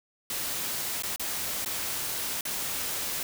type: noise with dropouts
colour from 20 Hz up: white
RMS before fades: -32 dBFS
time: 0.3-3.23 s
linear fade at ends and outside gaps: 2 ms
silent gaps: 1.023-1.034 / 1.161-1.196 / 1.648-1.659 / 2.41-2.452 s
effects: none